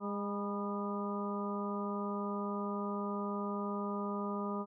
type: harmonic tone with a mistuned harmonic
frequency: 203.6 Hz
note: G#3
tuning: 34 cents flat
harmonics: 1 / 2 / 3 / 4 / 5 / 6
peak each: -37 / -41 / -45 / -49 / -44 / -42 dBFS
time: 0-4.66 s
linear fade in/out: 50 ms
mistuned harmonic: 5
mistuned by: -58 cents
effects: none